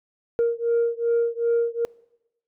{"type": "beating tone pair", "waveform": "sine", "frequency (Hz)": [466.4, 469], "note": ["A#4", "A#4"], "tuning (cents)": [1, 11], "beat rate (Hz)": 2.6, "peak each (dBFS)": -21, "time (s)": [0.39, 1.85], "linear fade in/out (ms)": 0, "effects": ["noise-tail reverb RT60 0.9 s tail -24 dB re dry", "tanh soft clip ceiling -15 dBFS"]}